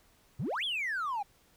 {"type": "exponential two-way sweep", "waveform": "triangle", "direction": "up then down", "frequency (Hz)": [103.7, 3520, 776], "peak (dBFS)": -28, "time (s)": [0.39, 1.23], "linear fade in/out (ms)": 10, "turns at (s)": 0.64, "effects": ["tanh soft clip ceiling -27 dBFS", "pink hiss -65 dBFS RMS until 1.56 s"]}